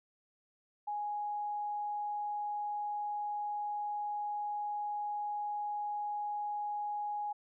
sine tone, 830.6 Hz, G#5, in tune, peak -34 dBFS, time 0.87-7.33 s, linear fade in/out 10 ms, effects none

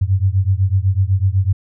sine beating tone pair, 92.5 / 100.5 Hz, F#2 / G2, 0 / +44 cents, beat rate 8 Hz, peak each -15 / -16 dBFS, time 0.01-1.53 s, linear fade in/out 10 ms, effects none

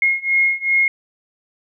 sine beating tone pair, 2151 / 2153.6 Hz, C7 / C7, +47 / +49 cents, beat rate 2.6 Hz, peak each -18 / -17 dBFS, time 0.02-0.88 s, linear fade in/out 2 ms, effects none

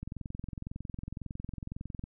click train, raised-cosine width 5 ms, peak -26 dBFS, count 45, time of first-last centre 0.03-2.039 s, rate 21.9 Hz, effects none

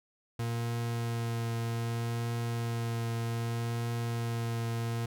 40% pulse tone with vibrato, 116.54 Hz, A#2, in tune, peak -30 dBFS, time 0.39-5.06 s, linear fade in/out 5 ms, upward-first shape triangle, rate 0.64 Hz, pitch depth 16 cents each way, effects none

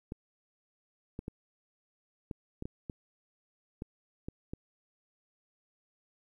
clicks, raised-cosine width 3 ms, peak -25 dBFS, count 10, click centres 0.121 / 1.191 / 1.281 / 2.312 / 2.624 / 2.655 / 2.898 / 3.821 / 4.285 / 4.535 s, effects 11-bit

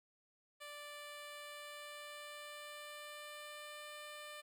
10% pulse tone with pitch glide, 587.3 to 596.2 Hz, D5 to D5, 0 to +26 cents, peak -40 dBFS, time 0.6-4.42 s, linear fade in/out 20 ms, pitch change +26 cents, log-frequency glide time 1.39-3.93 s, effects none

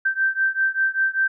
sine beating tone pair, 1559 / 1564.1 Hz, G6 / G6, -10 / -4 cents, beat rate 5.1 Hz, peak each -21 / -22 dBFS, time 0.05-1.28 s, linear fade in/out 10 ms, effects none

